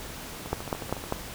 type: two click trains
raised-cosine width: 1 ms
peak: -12 / -22 dBFS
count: 4 / 9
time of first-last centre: 0.53-1.124 / 0.46-1.04 s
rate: 5.05 / 13.8 Hz
effects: pink hiss -40 dBFS RMS until 1.34 s